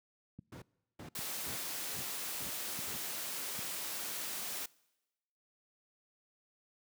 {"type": "click train", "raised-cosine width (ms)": 5, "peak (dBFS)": -30, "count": 5, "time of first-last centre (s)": [0.39, 3.59], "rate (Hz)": 1.25}
{"type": "noise bursts", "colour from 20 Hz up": "brown", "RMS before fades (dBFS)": -42, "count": 6, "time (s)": [0.52, 2.97], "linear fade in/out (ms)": 5, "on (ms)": 100, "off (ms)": 370}
{"type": "noise", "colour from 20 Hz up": "white", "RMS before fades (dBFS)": -40, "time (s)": [1.15, 4.66], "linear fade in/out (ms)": 5}
{"effects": ["noise-tail reverb RT60 1.0 s tail -24 dB re dry", "high-pass 150 Hz 12 dB/octave"]}